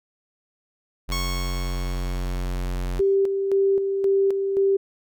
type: tone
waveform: square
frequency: 44.98 Hz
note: F#1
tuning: 48 cents flat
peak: -25 dBFS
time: 1.08-3.01 s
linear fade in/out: 20 ms
type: tone with exponential decay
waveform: 10% pulse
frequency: 1100 Hz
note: C#6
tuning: 14 cents flat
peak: -18 dBFS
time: 1.12-3.15 s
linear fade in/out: 0 ms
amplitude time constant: 440 ms
type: tone with tremolo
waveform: sine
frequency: 392 Hz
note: G4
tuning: in tune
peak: -16 dBFS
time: 2.99-4.77 s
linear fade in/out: 10 ms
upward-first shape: square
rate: 1.9 Hz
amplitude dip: 45%
effects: none